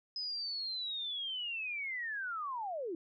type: linear sweep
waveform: sine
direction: down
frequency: 5080 to 311.1 Hz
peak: -36 dBFS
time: 0.16-2.95 s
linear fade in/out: 2 ms
effects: none